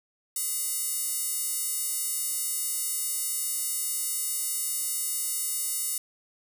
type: tone with high-pass filter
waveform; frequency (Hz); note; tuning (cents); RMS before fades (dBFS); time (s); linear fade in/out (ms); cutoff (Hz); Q
square; 412.4; G#4; -12; -30; 0.36-5.98; 2; 9100; 1.5
effects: none